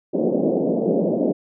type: band-pass noise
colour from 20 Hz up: pink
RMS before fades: -20 dBFS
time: 0.13-1.33 s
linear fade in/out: 20 ms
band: 180 to 630 Hz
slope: 48 dB/octave
effects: none